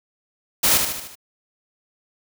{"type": "noise with echo", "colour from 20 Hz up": "white", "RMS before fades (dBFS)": -17, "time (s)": [0.63, 0.78], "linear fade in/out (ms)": 10, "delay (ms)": 75, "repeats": 5, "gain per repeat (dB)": -5, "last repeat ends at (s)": 1.155, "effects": []}